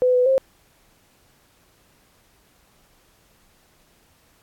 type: tone with pitch steps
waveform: sine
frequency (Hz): 503 / 498.3 / 531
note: B4 / B4 / C5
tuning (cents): +32 / +15 / +25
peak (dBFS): -14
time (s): 0.02-0.38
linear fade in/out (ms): 0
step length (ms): 120
effects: pink hiss -59 dBFS RMS until 4.42 s + AAC 64 kbps